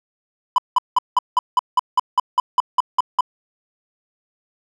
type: tone bursts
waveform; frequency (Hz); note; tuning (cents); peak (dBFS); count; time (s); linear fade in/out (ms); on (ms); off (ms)
triangle; 1000; B5; +21; -9; 14; 0.56-3.208; 2; 22; 180
effects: none